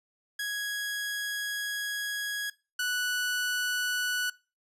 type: tone pair in turn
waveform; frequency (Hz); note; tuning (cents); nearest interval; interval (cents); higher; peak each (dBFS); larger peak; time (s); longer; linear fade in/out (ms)
sawtooth; 1661.2 / 1480; G#6 / F#6; 0 / 0; major second; 200; first; -27 / -24; second; 0.39-2.5 / 2.79-4.3; first; 5
effects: noise-tail reverb RT60 0.3 s tail -21 dB re dry + resampled to 32000 Hz